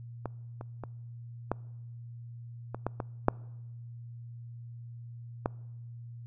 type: clicks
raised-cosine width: 1 ms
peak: -20 / -27 / -24 / -14 / -22 / -16 / -19 / -7 / -14 dBFS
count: 9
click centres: 0.257 / 0.611 / 0.837 / 1.516 / 2.746 / 2.866 / 3.002 / 3.284 / 5.459 s
effects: noise-tail reverb RT60 1.0 s tail -25 dB re dry + added 118 Hz sine -42 dBFS peak until 6.26 s